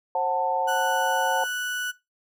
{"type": "chord", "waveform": "sine", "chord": "F# diminished", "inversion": "second", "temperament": "just", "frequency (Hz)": [532.8, 740, 888], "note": ["C5", "F#5", "A5"], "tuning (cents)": [31, 0, 16], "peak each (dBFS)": [-28, -26, -25], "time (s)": [0.15, 1.44], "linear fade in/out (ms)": 2}
{"type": "tone", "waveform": "35% pulse", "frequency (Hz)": 1480, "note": "F#6", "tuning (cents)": 0, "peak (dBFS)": -25, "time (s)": [0.67, 1.92], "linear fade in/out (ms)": 20}
{"effects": ["noise-tail reverb RT60 0.2 s tail -17 dB re dry"]}